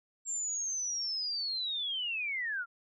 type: linear sweep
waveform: sine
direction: down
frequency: 7459 to 1347 Hz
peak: -32 dBFS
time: 0.25-2.66 s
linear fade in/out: 50 ms
effects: none